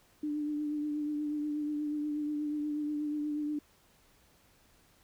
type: tone with vibrato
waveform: sine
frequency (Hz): 297.9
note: D4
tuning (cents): +25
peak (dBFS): -31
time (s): 0.23-3.59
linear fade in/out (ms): 5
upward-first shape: triangle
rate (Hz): 8.3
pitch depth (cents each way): 30
effects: pink hiss -65 dBFS RMS until 5.03 s